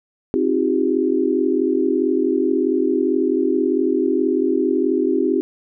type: tone cluster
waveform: sine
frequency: 264.1 / 316.5 / 361.1 / 399.3 Hz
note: C4 / D#4 / F#4 / G4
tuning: +16 / +30 / -42 / +32 cents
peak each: -21 dBFS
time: 0.34-5.41 s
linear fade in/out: 0 ms
effects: none